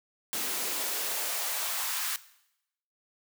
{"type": "noise with high-pass filter sweep", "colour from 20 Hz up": "white", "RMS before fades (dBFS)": -32, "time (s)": [0.33, 2.16], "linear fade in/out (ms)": 0, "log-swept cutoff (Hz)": [220, 1300], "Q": 1.4, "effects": ["noise-tail reverb RT60 0.8 s tail -17 dB re dry"]}